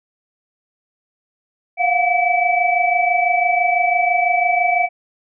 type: tone cluster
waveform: sine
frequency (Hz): 699 / 725 / 2300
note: F5 / F#5 / D7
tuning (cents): +1 / -35 / -37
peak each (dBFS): -18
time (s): 1.77-4.89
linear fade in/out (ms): 50
effects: none